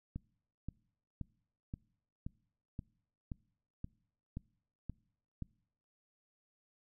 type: click train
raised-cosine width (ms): 5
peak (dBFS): -28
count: 11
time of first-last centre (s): 0.16-5.423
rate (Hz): 1.9
effects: noise-tail reverb RT60 0.7 s tail -25 dB re dry